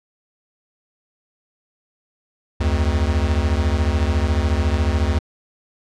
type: beating tone pair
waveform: square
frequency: 72.1 / 86.1 Hz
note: D2 / F2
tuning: -31 / -24 cents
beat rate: 14 Hz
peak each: -19 / -21 dBFS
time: 2.6-5.19 s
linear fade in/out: 10 ms
effects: low-pass 6000 Hz 12 dB/octave